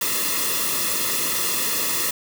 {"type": "noise with comb filter", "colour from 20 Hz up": "white", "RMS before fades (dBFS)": -23, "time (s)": [0.01, 2.11], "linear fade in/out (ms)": 5, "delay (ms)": 1.3, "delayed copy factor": -0.9, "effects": []}